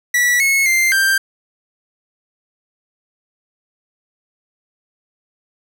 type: tone with pitch steps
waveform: 45% pulse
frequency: 1947 / 2185 / 2092 / 1578 Hz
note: B6 / C#7 / C7 / G6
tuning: -25 / -26 / -1 / +11 cents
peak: -12 dBFS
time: 0.14-1.18 s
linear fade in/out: 5 ms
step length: 260 ms
effects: none